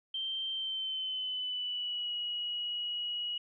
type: tone with pitch glide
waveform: sine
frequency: 3136 to 2909 Hz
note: G7 to F#7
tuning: 0 to -30 cents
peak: -33 dBFS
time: 0.14-3.38 s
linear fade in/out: 5 ms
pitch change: -130 cents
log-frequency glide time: 0.51-2.13 s
effects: none